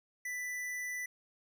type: tone with tanh clipping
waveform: sine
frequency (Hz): 1984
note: B6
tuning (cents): +7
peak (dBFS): -38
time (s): 0.25-1.06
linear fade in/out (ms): 5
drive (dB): 17
effects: none